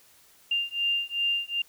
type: beating tone pair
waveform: sine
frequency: 2794 / 2796.6 Hz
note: F7 / F7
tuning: 0 / +2 cents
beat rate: 2.6 Hz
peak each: -28 dBFS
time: 0.51-1.62 s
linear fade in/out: 5 ms
effects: white hiss -58 dBFS RMS until 1.68 s